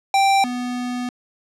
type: tone pair in turn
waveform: square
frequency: 784 / 246.9 Hz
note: G5 / B3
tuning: 0 / 0 cents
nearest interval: octave + minor sixth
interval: 2000 cents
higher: first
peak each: -14 / -24 dBFS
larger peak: first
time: 0.14-0.44 / 0.44-1.09 s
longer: second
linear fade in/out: 2 ms
effects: low-pass 8000 Hz 12 dB/octave